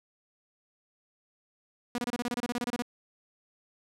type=tone bursts; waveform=sawtooth; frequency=241.7 Hz; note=B3; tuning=37 cents flat; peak=-25 dBFS; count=15; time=1.95-2.822 s; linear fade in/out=2 ms; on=32 ms; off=28 ms; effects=low-pass 12000 Hz 12 dB/octave